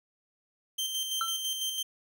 sawtooth tone with tremolo, 3136 Hz, G7, in tune, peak -26 dBFS, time 0.78-1.83 s, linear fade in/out 10 ms, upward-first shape square, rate 6 Hz, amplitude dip 40%
triangle tone with exponential decay, 1344 Hz, E6, 33 cents sharp, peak -23 dBFS, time 1.21-1.39 s, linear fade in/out 2 ms, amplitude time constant 37 ms
effects none

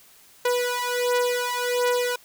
sawtooth beating tone pair, 490 / 491.4 Hz, B4 / B4, -14 / -9 cents, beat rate 1.4 Hz, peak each -21 dBFS, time 0.45-2.16 s, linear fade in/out 5 ms, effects white hiss -53 dBFS RMS until 2.24 s

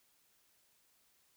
silence, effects white hiss -72 dBFS RMS until 1.36 s

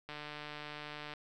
click train, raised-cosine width 0.3 ms, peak -28 dBFS, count 157, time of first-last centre 0.09-1.137 s, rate 149 Hz, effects none

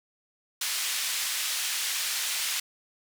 pink band-pass noise, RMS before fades -30 dBFS, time 0.61-2.6 s, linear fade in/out 5 ms, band 2400 to 13000 Hz, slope 12 dB/octave, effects none

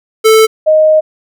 square / sine tone pair in turn, 440 / 622.3 Hz, A4 / D#5, 0 / 0 cents, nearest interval tritone, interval 600 cents, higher second, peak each -4 dBFS, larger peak neither, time 0.24-0.47 / 0.66-1.01 s, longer second, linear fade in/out 20 ms, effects none

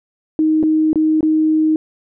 sine tone with dropouts, 312.7 Hz, D#4, 9 cents sharp, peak -11 dBFS, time 0.39-1.76 s, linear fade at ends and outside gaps 1 ms, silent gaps 0.629-0.635 / 0.931-0.957 / 1.208-1.229 s, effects none

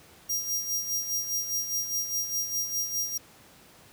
sawtooth tone with tremolo, 5700 Hz, F8, 34 cents sharp, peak -23 dBFS, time 0.29-3.18 s, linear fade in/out 10 ms, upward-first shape sine, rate 4.9 Hz, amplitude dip 60%, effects pink hiss -54 dBFS RMS until 3.92 s + high-pass 80 Hz 12 dB/octave

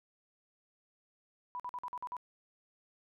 sine tone bursts, 987 Hz, B5, 1 cent flat, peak -37 dBFS, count 7, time 1.55-2.167 s, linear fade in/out 0 ms, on 47 ms, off 48 ms, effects none

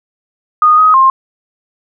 sine tone with pitch steps, 1233 / 1259 / 1060 Hz, D#6 / D#6 / C6, -16 / +20 / +22 cents, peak -4 dBFS, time 0.62-1.1 s, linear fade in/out 2 ms, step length 160 ms, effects none

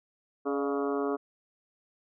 harmonic tone with a mistuned harmonic, 140.3 Hz, C#3, 21 cents sharp, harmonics 2 / 3 / 4 / 5 / 6 / 7 / 8 / 9 / 10, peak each -32 / -30 / -39 / -38 / -46 / -45 / -39 / -41 / -47 dBFS, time 0.45-1.17 s, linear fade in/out 20 ms, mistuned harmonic 4, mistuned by +90 cents, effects none

